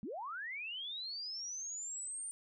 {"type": "linear sweep", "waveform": "sine", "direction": "up", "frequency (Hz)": [175.9, 9020], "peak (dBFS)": -40, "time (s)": [0.03, 2.31], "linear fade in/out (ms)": 0, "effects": []}